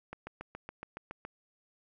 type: click train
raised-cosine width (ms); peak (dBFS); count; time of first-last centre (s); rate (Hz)
0.5; -26; 9; 0.13-1.25; 7.14
effects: none